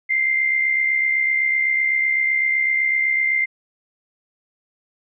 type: tone with amplitude modulation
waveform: sine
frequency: 2093 Hz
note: C7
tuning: in tune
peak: -14 dBFS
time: 0.09-3.46 s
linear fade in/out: 20 ms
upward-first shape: sine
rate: 67.9 Hz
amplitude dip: 50%
effects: none